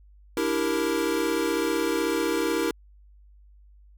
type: chord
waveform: square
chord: E half-diminished seventh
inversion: third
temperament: equal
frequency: 293.7 / 329.6 / 392 / 466.2 Hz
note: D4 / E4 / G4 / Bb4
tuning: 0 / 0 / 0 / 0 cents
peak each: -32 / -28 / -31 / -29 dBFS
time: 0.37-2.71 s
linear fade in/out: 2 ms
effects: added 50 Hz sine -50 dBFS peak until 3.97 s